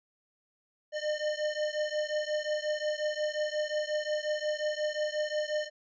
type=beating tone pair; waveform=square; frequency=603 / 608.6 Hz; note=D5 / D#5; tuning=+46 / -38 cents; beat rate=5.6 Hz; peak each=-33 / -34 dBFS; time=0.92-5.7 s; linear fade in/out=50 ms; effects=resampled to 16000 Hz